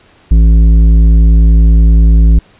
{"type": "tone with tanh clipping", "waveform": "triangle", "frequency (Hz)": 55.1, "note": "A1", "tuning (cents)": 3, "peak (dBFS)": -4, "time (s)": [0.31, 2.39], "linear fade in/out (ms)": 5, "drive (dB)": 14, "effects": ["pink hiss -45 dBFS RMS until 2.59 s", "resampled to 8000 Hz"]}